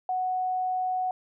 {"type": "tone", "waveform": "sine", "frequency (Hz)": 740, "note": "F#5", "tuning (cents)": 0, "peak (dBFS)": -25, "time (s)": [0.09, 1.11], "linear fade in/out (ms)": 2, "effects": []}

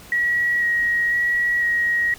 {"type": "tone with vibrato", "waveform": "sine", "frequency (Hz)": 1906, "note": "A#6", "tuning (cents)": 38, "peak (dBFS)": -17, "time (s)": [0.12, 2.14], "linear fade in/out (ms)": 2, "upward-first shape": "square", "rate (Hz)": 1, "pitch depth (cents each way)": 12, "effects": ["pink hiss -43 dBFS RMS until 2.18 s"]}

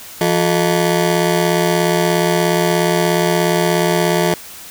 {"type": "ring-modulated tone", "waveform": "20% pulse", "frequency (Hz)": 262.9, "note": "C4", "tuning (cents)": 8, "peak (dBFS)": -5, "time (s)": [0.21, 4.34], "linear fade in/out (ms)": 0, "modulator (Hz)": 93, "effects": ["white hiss -35 dBFS RMS until 4.7 s"]}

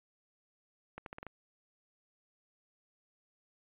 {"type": "accelerating click train", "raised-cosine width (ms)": 0.5, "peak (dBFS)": -28, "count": 6, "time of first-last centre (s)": [0.98, 1.267], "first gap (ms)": 82, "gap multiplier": 0.82, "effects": ["resampled to 8000 Hz"]}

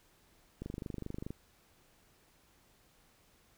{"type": "click train", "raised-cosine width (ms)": 3, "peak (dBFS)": -27, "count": 18, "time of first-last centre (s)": [0.62, 1.305], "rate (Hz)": 24.8, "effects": ["pink hiss -67 dBFS RMS until 3.57 s"]}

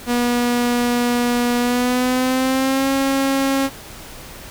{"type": "tone with pitch glide", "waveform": "sawtooth", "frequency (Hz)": [241.9, 271.5], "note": ["B3", "C#4"], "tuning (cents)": [-36, -36], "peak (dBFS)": -12, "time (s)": [0.06, 3.7], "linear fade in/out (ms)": 50, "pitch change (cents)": 200, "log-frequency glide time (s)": [1.59, 2.9], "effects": ["pink hiss -37 dBFS RMS until 4.5 s"]}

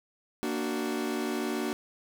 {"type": "chord", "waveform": "40% pulse", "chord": "Bb augmented", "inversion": "none", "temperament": "equal with one note detuned", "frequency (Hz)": [233.1, 293.7, 373], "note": ["Bb3", "D4", "F#4"], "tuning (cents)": [0, 0, 14], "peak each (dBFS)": -33, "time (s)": [0.43, 1.73], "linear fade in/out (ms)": 0, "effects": []}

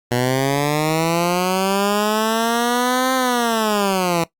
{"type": "linear two-way sweep", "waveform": "10% pulse", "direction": "up then down", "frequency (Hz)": [120.4, 261.6, 164], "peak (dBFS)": -8, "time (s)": [0.11, 4.24], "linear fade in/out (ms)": 5, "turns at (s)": 3.14, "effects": ["noise-tail reverb RT60 0.1 s tail -18 dB re dry", "Opus 48 kbps"]}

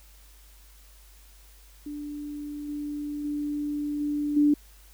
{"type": "tone with level steps", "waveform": "sine", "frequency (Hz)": 293.7, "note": "D4", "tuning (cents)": 0, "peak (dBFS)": [-33, -30, -27, -25, -17], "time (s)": [1.86, 4.54], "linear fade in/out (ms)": 5, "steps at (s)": [2.68, 3.24, 4, 4.36], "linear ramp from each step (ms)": 10, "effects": ["added 50 Hz sine -51 dBFS peak until 4.93 s", "white hiss -57 dBFS RMS until 4.93 s"]}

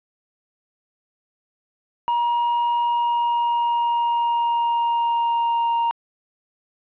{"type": "tone with pitch glide", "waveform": "triangle", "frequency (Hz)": [950, 932.6], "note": ["A#5", "A#5"], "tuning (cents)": [33, 1], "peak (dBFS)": -16, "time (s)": [2.08, 5.91], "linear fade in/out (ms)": 0, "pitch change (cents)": -32, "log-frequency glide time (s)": [2.84, 5.74], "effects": ["resampled to 8000 Hz", "9-bit"]}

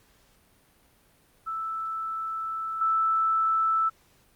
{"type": "tone with level steps", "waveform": "sine", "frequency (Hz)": 1318.5, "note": "E6", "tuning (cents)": 0, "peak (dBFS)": [-29, -21], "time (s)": [1.46, 3.9], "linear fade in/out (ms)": 20, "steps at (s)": 2.81, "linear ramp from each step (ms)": 5, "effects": ["pink hiss -62 dBFS RMS until 4.35 s", "Opus 48 kbps"]}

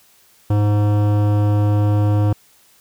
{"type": "tone with hard clipping", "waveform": "sine", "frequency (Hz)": 103.83, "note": "G#2", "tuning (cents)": 0, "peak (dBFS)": -15, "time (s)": [0.5, 2.33], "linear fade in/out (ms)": 5, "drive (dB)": 16, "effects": ["white hiss -53 dBFS RMS until 2.8 s"]}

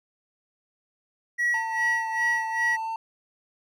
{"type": "tone with tremolo", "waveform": "triangle", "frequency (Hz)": 1923, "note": "B6", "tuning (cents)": -47, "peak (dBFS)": -18, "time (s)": [1.38, 2.77], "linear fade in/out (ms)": 20, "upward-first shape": "sine", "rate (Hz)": 2.5, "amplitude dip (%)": 85}
{"type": "tone with vibrato", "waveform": "triangle", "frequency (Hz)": 896, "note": "A5", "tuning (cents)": 31, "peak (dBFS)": -26, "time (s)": [1.54, 2.96], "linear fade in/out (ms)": 2, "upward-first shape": "sine", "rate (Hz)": 3, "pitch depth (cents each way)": 10}
{"effects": ["tanh soft clip ceiling -15 dBFS"]}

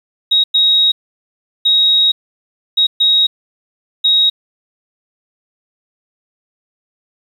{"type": "tone bursts at uneven times", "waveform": "sine", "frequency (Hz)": 3787, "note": "A#7", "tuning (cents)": 27, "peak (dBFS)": -8, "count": 6, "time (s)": [[0.31, 0.44], [0.54, 0.92], [1.65, 2.12], [2.77, 2.87], [3, 3.27], [4.04, 4.3]], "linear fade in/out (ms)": 10, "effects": ["7-bit"]}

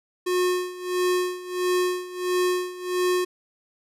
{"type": "tone with tremolo", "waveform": "square", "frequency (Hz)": 362, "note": "F#4", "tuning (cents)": -38, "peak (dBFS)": -20, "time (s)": [0.26, 3.25], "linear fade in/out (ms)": 10, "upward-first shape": "sine", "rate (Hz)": 1.5, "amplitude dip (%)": 85, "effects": ["resampled to 32000 Hz"]}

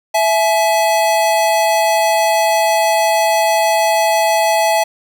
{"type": "tone pair together", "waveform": "square", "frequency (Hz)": [661.8, 850], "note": ["E5", "G#5"], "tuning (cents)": [7, 40], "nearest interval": "major third", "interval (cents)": 433, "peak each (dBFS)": -15, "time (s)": [0.14, 4.84], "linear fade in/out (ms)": 10, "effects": []}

